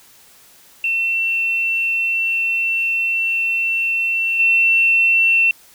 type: tone with level steps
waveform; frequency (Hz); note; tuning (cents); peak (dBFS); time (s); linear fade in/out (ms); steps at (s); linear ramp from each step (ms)
sine; 2699; E7; +40; -16 / -11; 0.84-5.51; 2; 4.39; 10
effects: white hiss -48 dBFS RMS until 5.74 s